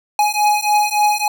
square beating tone pair, 835 / 838.5 Hz, G#5 / G#5, +9 / +16 cents, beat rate 3.5 Hz, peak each -17 dBFS, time 0.19-1.28 s, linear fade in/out 2 ms, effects none

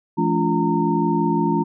sine tone cluster, 168 / 213.8 / 285.4 / 346.7 / 918 Hz, E3 / A3 / D4 / F4 / A#5, +33 / -49 / -49 / -13 / -27 cents, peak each -23 dBFS, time 0.17-1.64 s, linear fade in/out 20 ms, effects none

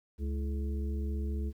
harmonic tone with a mistuned harmonic, 71.2 Hz, C#2, 47 cents sharp, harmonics 1 / 3 / 5 / 6, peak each -31 / -41 / -45 / -47 dBFS, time 0.18-1.53 s, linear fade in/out 50 ms, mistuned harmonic 5, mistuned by -120 cents, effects 11-bit

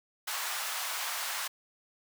pink high-pass noise, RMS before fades -35 dBFS, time 0.27-1.48 s, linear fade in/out 10 ms, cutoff 820 Hz, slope 24 dB/octave, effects none

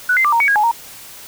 sine tone with pitch steps, 1480 / 2078 / 1182 / 929 / 2245 / 1638 / 842 / 930 Hz, F#6 / C7 / D6 / A#5 / C#7 / G#6 / G#5 / A#5, 0 / -12 / +11 / -6 / +21 / -24 / +24 / -4 cents, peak -11 dBFS, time 0.09-0.714 s, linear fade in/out 5 ms, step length 78 ms, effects white hiss -37 dBFS RMS until 1.27 s

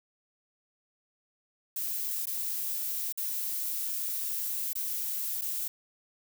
violet noise with dropouts, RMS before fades -33 dBFS, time 1.76-5.68 s, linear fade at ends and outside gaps 5 ms, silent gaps 2.257-2.269 / 3.125-3.175 / 4.732-4.753 / 5.413-5.418 s, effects none

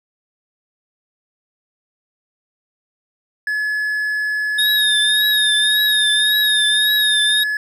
triangle tone, 1706 Hz, G#6, 46 cents sharp, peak -16 dBFS, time 3.47-7.57 s, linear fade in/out 2 ms
square tone with vibrato, 3697 Hz, A#7, 15 cents flat, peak -15 dBFS, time 4.58-7.44 s, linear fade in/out 10 ms, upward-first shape triangle, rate 1.8 Hz, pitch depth 79 cents each way
effects none

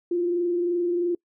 sine tone with frequency modulation, 349.2 Hz, F4, in tune, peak -21 dBFS, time 0.11-1.15 s, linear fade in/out 5 ms, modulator 23 Hz, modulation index 0.32, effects noise-tail reverb RT60 0.1 s tail -25 dB re dry

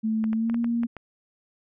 sine tone with pitch glide, 220 to 234.4 Hz, A3 to A#3, 0 to +10 cents, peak -22 dBFS, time 0.03-0.87 s, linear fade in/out 20 ms, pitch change +110 cents, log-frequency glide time 0.32-0.57 s
clicks, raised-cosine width 0.5 ms, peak -23 dBFS, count 7, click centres 0.241 / 0.331 / 0.498 / 0.544 / 0.644 / 0.834 / 0.967 s
effects none

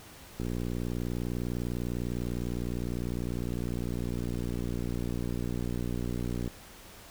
click train, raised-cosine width 3 ms, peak -21 dBFS, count 365, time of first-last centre 0.4-6.477 s, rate 59.9 Hz, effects pink hiss -50 dBFS RMS until 7.1 s

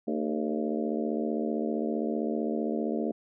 harmonic tone with a mistuned harmonic, 75.4 Hz, D2, 46 cents sharp, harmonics 3 / 4 / 5 / 6 / 7 / 8 / 9, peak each -31 / -33 / -35 / -37 / -38 / -39 / -40 dBFS, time 0.07-3.12 s, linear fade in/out 10 ms, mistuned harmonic 5, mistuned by +65 cents, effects none

